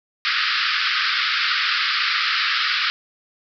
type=band-pass noise; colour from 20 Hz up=pink; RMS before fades=-21 dBFS; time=0.25-2.9 s; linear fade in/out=0 ms; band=1200 to 5100 Hz; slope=96 dB/octave; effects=none